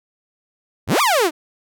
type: exponential two-way sweep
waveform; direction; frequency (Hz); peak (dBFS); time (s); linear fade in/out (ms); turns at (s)
sawtooth; up then down; 68.9 to 1250 to 286.9; -10; 0.87-1.31; 50; 1.01
effects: none